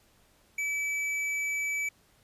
triangle tone with hard clipping, 2300 Hz, D7, 37 cents flat, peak -30 dBFS, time 0.58-1.89 s, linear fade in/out 5 ms, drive 11 dB, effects pink hiss -64 dBFS RMS until 2.23 s + resampled to 32000 Hz

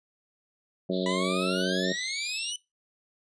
harmonic tone, 92.5 Hz, F#2, in tune, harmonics 2 / 3 / 4 / 5 / 6 / 7, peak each -29 / -34 / -31 / -35 / -33 / -37 dBFS, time 0.89-1.93 s, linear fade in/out 10 ms
pink band-pass noise, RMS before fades -40 dBFS, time 0.91-2.54 s, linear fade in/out 50 ms, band 3600 to 4100 Hz, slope 96 dB/octave
20% pulse exponential sweep, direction up, 976 to 3011 Hz, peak -26 dBFS, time 1.06-2.56 s, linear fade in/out 2 ms
effects noise-tail reverb RT60 0.2 s tail -19 dB re dry + resampled to 22050 Hz

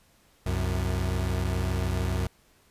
35% pulse tone pair together, 65.41 / 92.5 Hz, C2 / F#2, 0 / 0 cents, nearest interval tritone, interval 600 cents, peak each -27 / -26 dBFS, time 0.46-2.27 s, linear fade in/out 5 ms, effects pink hiss -62 dBFS RMS until 2.7 s + resampled to 32000 Hz

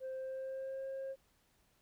sine tone with pitch glide, 523.3 to 536.5 Hz, C5 to C5, 0 to +43 cents, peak -37 dBFS, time 0-1.16 s, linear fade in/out 50 ms, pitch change +43 cents, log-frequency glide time 0.14-0.87 s, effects tanh soft clip ceiling -38 dBFS + pink hiss -73 dBFS RMS until 1.81 s

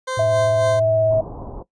20% pulse tone with tremolo, 518 Hz, C5, 17 cents flat, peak -18 dBFS, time 0.07-0.8 s, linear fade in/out 10 ms, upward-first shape sine, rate 3.7 Hz, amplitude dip 55%
triangle tone with vibrato, 108.1 Hz, A2, 30 cents flat, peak -22 dBFS, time 0.17-1.19 s, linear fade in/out 5 ms, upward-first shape sine, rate 17 Hz, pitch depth 93 cents each way
sine tone with pitch glide, 654 to 643.5 Hz, E5 to E5, -14 to -42 cents, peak -14 dBFS, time 0.19-1.21 s, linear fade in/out 5 ms, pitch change -28 cents, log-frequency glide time 0.7-1.06 s
pink low-pass noise, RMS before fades -33 dBFS, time 1.1-1.63 s, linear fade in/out 10 ms, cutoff 990 Hz, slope 48 dB/octave
effects noise-tail reverb RT60 0.1 s tail -17 dB re dry + resampled to 22050 Hz

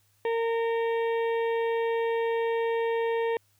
harmonic tone, 459.3 Hz, A#4, 26 cents flat, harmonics 1 / 2 / 4 / 5 / 6 / 7 / 8, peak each -25 / -33 / -38 / -43 / -47 / -50 / -53 dBFS, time 0.25-3.37 s, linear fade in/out 2 ms, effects added 101 Hz sine -68 dBFS peak until 3.59 s + white hiss -68 dBFS RMS until 3.59 s

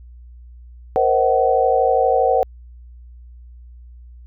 sine chord, C half-diminished seventh, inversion third, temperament just, 470.9 / 523.3 / 627.9 / 753.5 Hz, Bb4 / C5 / Eb5 / Gb5, +18 / 0 / +16 / +31 cents, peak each -19 / -18 / -23 / -17 dBFS, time 0.96-2.43 s, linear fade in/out 0 ms, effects added 60 Hz sine -38 dBFS peak until 4.26 s

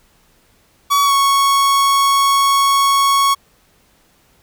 45% pulse tone with pitch glide, 1132 to 1107.4 Hz, C#6 to C#6, +36 to -2 cents, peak -11 dBFS, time 0.9-3.35 s, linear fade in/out 20 ms, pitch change -38 cents, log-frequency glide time 1.04-1.13 s, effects pink hiss -55 dBFS RMS until 4.42 s

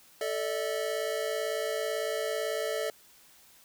square chord, A suspended fourth, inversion none, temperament equal with one note detuned, 440 / 587.3 / 645.3 Hz, A4 / D5 / E5, 0 / 0 / -37 cents, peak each -34 / -35 / -36 dBFS, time 0.21-2.9 s, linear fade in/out 2 ms, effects white hiss -58 dBFS RMS until 3.64 s

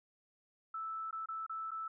sine tone with dropouts, 1316 Hz, E6, 3 cents flat, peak -38 dBFS, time 0.74-1.88 s, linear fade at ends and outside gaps 5 ms, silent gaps 1.11-1.127 / 1.259-1.286 / 1.465-1.495 / 1.708-1.715 s, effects none

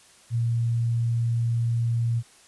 sine tone, 116.9 Hz, A#2, 5 cents sharp, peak -21 dBFS, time 0.3-2.23 s, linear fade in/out 50 ms, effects white hiss -54 dBFS RMS until 2.47 s + resampled to 24000 Hz

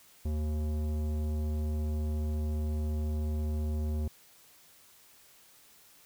sine tone with tanh clipping, 76.2 Hz, D#2, 36 cents flat, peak -31 dBFS, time 0.25-4.08 s, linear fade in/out 5 ms, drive 15 dB, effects white hiss -59 dBFS RMS until 6.05 s

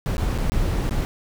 brown noise with dropouts, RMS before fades -22 dBFS, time 0.06-1.05 s, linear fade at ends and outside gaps 0 ms, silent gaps 0.168-0.181 / 0.377-0.386 / 0.497-0.52 / 0.894-0.909 s, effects none

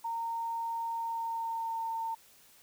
sine tone with pitch glide, 920 to 907.3 Hz, A#5 to A#5, -23 to -47 cents, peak -32 dBFS, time 0.04-2.15 s, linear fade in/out 10 ms, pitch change -24 cents, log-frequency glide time 0.91-1.94 s, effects white hiss -60 dBFS RMS until 2.62 s

